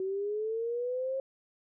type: linear sweep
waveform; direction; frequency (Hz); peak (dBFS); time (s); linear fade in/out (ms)
sine; up; 373.8 to 539; -30; 0-1.2; 2
effects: none